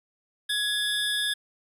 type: tone cluster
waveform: square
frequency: 1675 / 3381 / 3601 Hz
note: G#6 / G#7 / A7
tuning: +14 / +30 / +39 cents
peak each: -30 dBFS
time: 0.49-1.34 s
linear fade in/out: 10 ms
effects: resampled to 32000 Hz